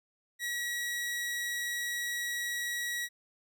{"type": "tone", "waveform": "sawtooth", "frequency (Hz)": 1919, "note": "A#6", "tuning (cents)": 50, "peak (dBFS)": -29, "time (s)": [0.39, 3.09], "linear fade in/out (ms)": 50, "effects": []}